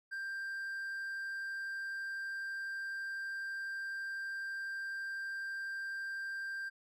triangle tone, 1583 Hz, G6, 17 cents sharp, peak -36 dBFS, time 0.11-6.7 s, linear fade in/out 20 ms, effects none

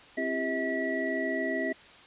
sine tone cluster, 264.5 / 337.5 / 397 / 643 / 1943 Hz, C4 / E4 / G4 / E5 / B6, +19 / +41 / +22 / -43 / -29 cents, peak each -33 / -37 / -36 / -33 / -33 dBFS, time 0.17-1.73 s, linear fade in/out 10 ms, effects white hiss -52 dBFS RMS until 2.06 s + resampled to 8000 Hz

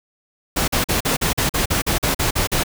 pink noise bursts, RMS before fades -19 dBFS, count 13, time 0.56-2.636 s, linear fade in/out 10 ms, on 120 ms, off 43 ms, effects none

